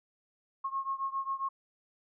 sine beating tone pair, 1081 / 1088.4 Hz, C#6 / C#6, -44 / -32 cents, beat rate 7.4 Hz, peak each -34 / -36 dBFS, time 0.64-1.49 s, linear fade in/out 10 ms, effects none

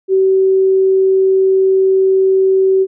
sine tone, 381.8 Hz, G4, 46 cents flat, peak -8 dBFS, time 0.08-2.87 s, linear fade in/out 50 ms, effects none

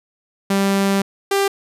sawtooth tone pair in turn, 196.7 / 395.6 Hz, G3 / G4, +6 / +16 cents, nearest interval octave, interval 1210 cents, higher second, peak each -11 dBFS, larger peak neither, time 0.5-1.02 / 1.31-1.48 s, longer first, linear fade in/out 5 ms, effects resampled to 32000 Hz

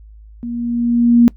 sine tone with level ramp, 237.2 Hz, A#3, 30 cents sharp, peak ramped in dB -22 to -4 dBFS, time 0.43-1.28 s, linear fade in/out 0 ms, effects noise-tail reverb RT60 0.1 s tail -22 dB re dry + added 53 Hz sine -37 dBFS peak until 1.36 s

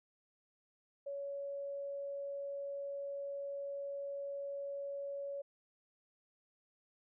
sine tone, 561 Hz, C#5, 21 cents sharp, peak -39 dBFS, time 1.06-5.42 s, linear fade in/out 10 ms, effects none

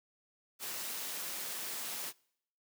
white noise with amplitude modulation, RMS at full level -38 dBFS, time 0.59-2.13 s, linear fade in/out 50 ms, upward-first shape sine, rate 200 Hz, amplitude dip 45%, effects noise-tail reverb RT60 0.7 s tail -25 dB re dry + high-pass 200 Hz 12 dB/octave

